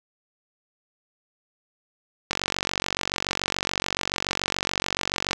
click train, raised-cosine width 0.2 ms, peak -6 dBFS, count 143, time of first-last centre 2.31-5.331 s, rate 47 Hz, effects none

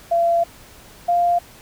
sine tone pair in turn, 681 / 697.7 Hz, F5 / F5, -44 / -2 cents, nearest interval unison, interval 42 cents, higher second, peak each -14 dBFS, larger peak neither, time 0.11-0.44 / 1.08-1.39 s, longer first, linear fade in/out 10 ms, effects pink hiss -45 dBFS RMS until 1.61 s

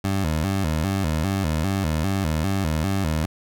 20% pulse tone with vibrato, 87.31 Hz, F2, in tune, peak -16 dBFS, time 0.04-3.26 s, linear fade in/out 5 ms, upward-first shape square, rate 2.5 Hz, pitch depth 190 cents each way, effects none

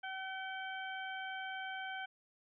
harmonic tone with a mistuned harmonic, 762 Hz, G5, 49 cents flat, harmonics 1 / 2 / 3 / 4, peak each -44 / -43 / -50 / -50 dBFS, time 0.03-2.06 s, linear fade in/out 10 ms, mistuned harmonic 4, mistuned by +42 cents, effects none

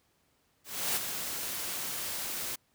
white noise with ADSR envelope, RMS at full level -29 dBFS, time 0.64-2.56 s, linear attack 320 ms, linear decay 25 ms, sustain -7 dB, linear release 12 ms, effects pink hiss -71 dBFS RMS until 2.74 s + high-pass 60 Hz 12 dB/octave

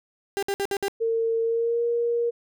35% pulse tone bursts, 397.6 Hz, G4, 25 cents sharp, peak -22 dBFS, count 5, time 0.37-0.882 s, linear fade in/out 0 ms, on 56 ms, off 58 ms
sine tone with pitch glide, 455.1 to 471.4 Hz, A#4 to A#4, -42 to +19 cents, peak -21 dBFS, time 1-2.31 s, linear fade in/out 20 ms, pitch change +61 cents, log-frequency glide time 1.41-1.83 s
effects none

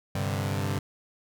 sawtooth chord, G suspended fourth, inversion none, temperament equal, 98 / 130.81 / 146.83 Hz, G2 / C3 / D3, 0 / 0 / 0 cents, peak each -25 / -29 / -29 dBFS, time 0.15-0.79 s, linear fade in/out 5 ms, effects none

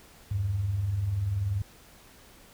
sine tone pair together, 79.45 / 100.1 Hz, D#2 / G2, +37 / +37 cents, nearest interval major third, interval 400 cents, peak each -36 / -26 dBFS, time 0.31-1.62 s, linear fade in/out 5 ms, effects pink hiss -54 dBFS RMS until 2.53 s

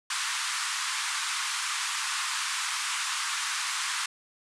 pink band-pass noise, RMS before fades -31 dBFS, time 0.1-4.06 s, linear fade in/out 5 ms, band 1000 to 9800 Hz, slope 48 dB/octave, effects none

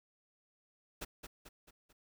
pink noise with echo, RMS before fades -42 dBFS, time 1.01-1.05 s, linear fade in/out 10 ms, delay 220 ms, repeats 4, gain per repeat -6 dB, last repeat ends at 1.93 s, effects none

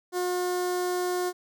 sawtooth tone with notch filter, 360 Hz, F#4, 47 cents flat, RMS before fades -28 dBFS, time 0.12-1.33 s, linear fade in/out 50 ms, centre 2600 Hz, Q 1.1, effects none

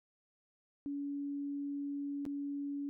sine tone with dropouts, 283.7 Hz, C#4, 40 cents sharp, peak -36 dBFS, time 0.86-2.89 s, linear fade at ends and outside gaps 0 ms, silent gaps 2.253-2.263 s, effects none

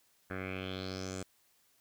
10% pulse tone with low-pass filter sweep, 94 Hz, F#2, 28 cents sharp, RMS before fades -40 dBFS, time 0.3-1.23 s, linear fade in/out 5 ms, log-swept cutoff 1700 to 8000 Hz, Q 4.5, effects white hiss -70 dBFS RMS until 1.8 s

